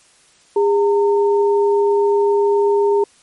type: tone pair together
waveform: sine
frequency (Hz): 406.2 / 912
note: G#4 / A#5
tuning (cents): -38 / -38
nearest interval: octave + major second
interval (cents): 1400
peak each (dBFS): -12 / -21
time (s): 0.56-3.04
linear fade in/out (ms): 5
effects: white hiss -52 dBFS RMS until 3.22 s + MP3 48 kbps